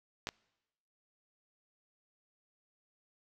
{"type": "clicks", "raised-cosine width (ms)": 0.2, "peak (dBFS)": -19, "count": 2, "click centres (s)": [0.271, 0.289], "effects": ["noise-tail reverb RT60 1.0 s tail -25 dB re dry"]}